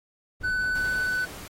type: noise with tremolo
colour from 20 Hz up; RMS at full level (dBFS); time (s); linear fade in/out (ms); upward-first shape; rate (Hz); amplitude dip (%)
brown; -38; 0.4-1.02; 20; square; 5; 30
type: tone with vibrato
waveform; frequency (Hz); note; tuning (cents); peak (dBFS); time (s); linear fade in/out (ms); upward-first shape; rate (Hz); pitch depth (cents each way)
triangle; 1500; F#6; +23; -22; 0.43-1.26; 20; triangle; 17; 8
type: noise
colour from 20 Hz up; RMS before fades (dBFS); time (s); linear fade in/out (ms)
pink; -42; 0.75-1.48; 5
effects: AAC 48 kbps